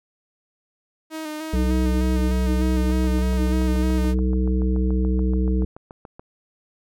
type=tone with vibrato; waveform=sawtooth; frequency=311.1 Hz; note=D#4; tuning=in tune; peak=-25 dBFS; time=1.1-4.15 s; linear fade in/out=50 ms; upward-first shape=square; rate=3.3 Hz; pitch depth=29 cents each way
type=harmonic tone; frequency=63.1 Hz; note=B1; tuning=38 cents sharp; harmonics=1 / 3 / 5 / 7; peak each=-19 / -24 / -28 / -31 dBFS; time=1.53-5.65 s; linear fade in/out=5 ms
type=click train; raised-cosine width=1 ms; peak=-25 dBFS; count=24; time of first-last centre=2.9-6.195 s; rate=6.98 Hz
effects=none